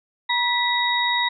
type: tone cluster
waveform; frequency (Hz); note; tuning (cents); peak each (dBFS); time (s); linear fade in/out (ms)
sine; 960 / 1969 / 3779; B5 / B6 / A#7; -49 / -6 / +23; -23; 0.29-1.29; 10
effects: none